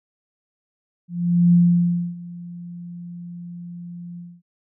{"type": "tone with ADSR envelope", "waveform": "sine", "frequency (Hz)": 173.8, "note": "F3", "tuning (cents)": -8, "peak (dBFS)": -10, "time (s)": [1.08, 4.42], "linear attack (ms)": 450, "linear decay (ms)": 620, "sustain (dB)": -22, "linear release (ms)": 240, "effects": []}